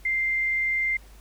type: tone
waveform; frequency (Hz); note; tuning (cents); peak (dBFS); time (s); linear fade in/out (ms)
sine; 2093; C7; 0; -22; 0.05-0.97; 5
effects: added 50 Hz sine -46 dBFS peak until 1.2 s + pink hiss -55 dBFS RMS until 1.2 s